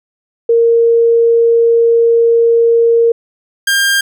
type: tone pair in turn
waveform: sine / sawtooth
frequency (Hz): 463.8 / 1602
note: A#4 / G6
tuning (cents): -9 / +37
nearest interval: octave + major sixth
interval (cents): 2146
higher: second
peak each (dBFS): -6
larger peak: neither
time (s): 0.49-3.12 / 3.67-4.01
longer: first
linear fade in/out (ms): 5
effects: none